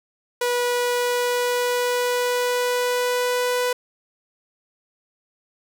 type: tone with pitch glide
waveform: sawtooth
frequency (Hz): 487.8 to 495.2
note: B4 to B4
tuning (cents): -21 to +5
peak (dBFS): -16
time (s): 0.41-3.73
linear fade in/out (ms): 5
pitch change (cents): +26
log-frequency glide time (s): 0.66-3.62
effects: none